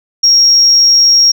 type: tone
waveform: sine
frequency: 5588 Hz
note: F8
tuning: in tune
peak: -3 dBFS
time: 0.23-1.32 s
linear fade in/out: 10 ms
effects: tanh soft clip ceiling 0 dBFS